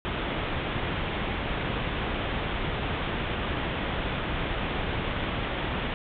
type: low-pass noise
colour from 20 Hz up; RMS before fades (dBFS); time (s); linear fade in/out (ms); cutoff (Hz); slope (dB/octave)
pink; -30; 0.05-5.94; 0; 3600; 96
effects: none